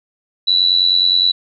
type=tone with amplitude modulation; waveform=sine; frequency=3951 Hz; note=B7; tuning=in tune; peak=-7 dBFS; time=0.47-1.32 s; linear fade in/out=10 ms; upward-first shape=sine; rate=89.6 Hz; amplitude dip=80%; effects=none